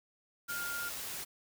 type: tone in noise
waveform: sine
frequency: 1408 Hz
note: F6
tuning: 14 cents sharp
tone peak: -37 dBFS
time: 0.48-0.9 s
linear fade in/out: 20 ms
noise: white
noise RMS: -41 dBFS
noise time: 0.48-1.25 s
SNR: +1 dB
effects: none